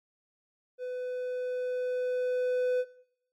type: tone with level ramp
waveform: triangle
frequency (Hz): 501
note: B4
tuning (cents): +25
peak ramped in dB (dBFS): -31 to -22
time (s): 0.78-2.85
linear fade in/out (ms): 50
effects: noise-tail reverb RT60 0.7 s tail -18 dB re dry + MP3 64 kbps